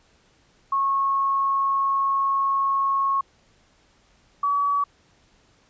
sine tone pair in turn, 1095 / 1138.3 Hz, C#6 / C#6, -22 / +46 cents, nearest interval minor second, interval 68 cents, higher second, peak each -19 dBFS, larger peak neither, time 0.72-3.21 / 4.43-4.84 s, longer first, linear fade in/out 5 ms, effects pink hiss -60 dBFS RMS until 5.69 s + resampled to 16000 Hz

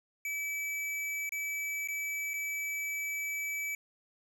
square tone with dropouts, 2300 Hz, D7, 37 cents flat, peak -34 dBFS, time 0.25-3.75 s, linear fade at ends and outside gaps 2 ms, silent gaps 1.293-1.321 / 1.875-1.885 / 2.335-2.339 s, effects none

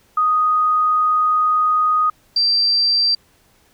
sine tone pair in turn, 1244.5 / 4699 Hz, D#6 / D8, 0 / 0 cents, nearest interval octave + major seventh, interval 2300 cents, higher second, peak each -13 dBFS, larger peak neither, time 0.17-2.1 / 2.36-3.15 s, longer first, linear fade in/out 5 ms, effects pink hiss -56 dBFS RMS until 3.73 s

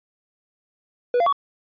triangle tone with pitch steps, 489 / 689 / 1128 Hz, B4 / F5 / C#6, -17 / -24 / +30 cents, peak -14 dBFS, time 1.14-1.326 s, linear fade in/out 2 ms, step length 62 ms, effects resampled to 11025 Hz

